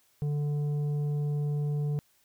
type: tone with tanh clipping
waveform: sine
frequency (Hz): 146.83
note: D3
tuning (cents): 0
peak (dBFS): -28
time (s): 0.22-1.99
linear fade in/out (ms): 0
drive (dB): 7
effects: white hiss -67 dBFS RMS until 2.24 s